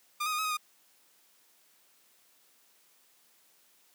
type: tone with pitch steps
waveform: sawtooth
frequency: 1204 / 1258 / 1226 / 1277 / 1250 / 1224 Hz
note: D6 / D#6 / D#6 / D#6 / D#6 / D#6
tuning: +43 / +19 / -26 / +45 / +8 / -29 cents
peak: -26 dBFS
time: 0.2-0.572 s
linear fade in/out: 10 ms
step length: 62 ms
effects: white hiss -65 dBFS RMS until 3.94 s + high-pass 200 Hz 12 dB/octave